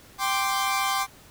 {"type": "chord", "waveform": "sawtooth", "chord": "G suspended fourth", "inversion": "none", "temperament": "equal", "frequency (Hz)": [784, 1046.5, 1174.7], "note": ["G5", "C6", "D6"], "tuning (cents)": [0, 0, 0], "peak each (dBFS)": -24, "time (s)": [0.18, 1.07], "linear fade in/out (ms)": 50, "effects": ["pink hiss -51 dBFS RMS until 1.3 s"]}